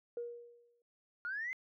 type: tone with exponential decay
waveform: sine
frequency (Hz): 475.5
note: A#4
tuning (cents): +34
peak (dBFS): -35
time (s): 0.17-0.82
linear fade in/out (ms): 2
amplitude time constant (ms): 140
type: linear sweep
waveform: sine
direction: up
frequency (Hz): 1396.9 to 2093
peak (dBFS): -36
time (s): 1.25-1.53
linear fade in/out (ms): 0
effects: tanh soft clip ceiling -31 dBFS